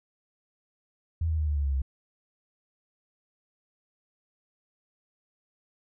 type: tone with pitch steps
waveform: sine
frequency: 82.1 / 79.3 / 76.6 / 73.99 / 71.47 / 69.04 / 66.69 Hz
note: E2 / D#2 / D#2 / D2 / D2 / C#2 / C2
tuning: -6 / +33 / -27 / +13 / -47 / -6 / +34 cents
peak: -24 dBFS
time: 1.21-1.819 s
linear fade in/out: 5 ms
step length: 87 ms
effects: none